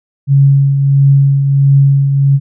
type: tone with tremolo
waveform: sine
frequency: 138.7 Hz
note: C#3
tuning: 1 cent sharp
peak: -3 dBFS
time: 0.27-2.4 s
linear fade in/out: 50 ms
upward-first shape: triangle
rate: 1.5 Hz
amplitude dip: 50%
effects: none